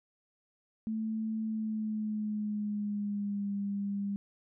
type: tone with pitch glide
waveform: sine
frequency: 220 to 200.6 Hz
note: A3 to G3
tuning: 0 to +40 cents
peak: -31 dBFS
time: 0.87-4.16 s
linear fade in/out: 0 ms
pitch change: -160 cents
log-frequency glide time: 1.43-3.54 s
effects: none